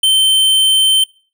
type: tone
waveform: square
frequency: 3100 Hz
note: G7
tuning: 20 cents flat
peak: -9 dBFS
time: 0.03-1.04 s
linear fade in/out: 5 ms
effects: noise-tail reverb RT60 0.4 s tail -23 dB re dry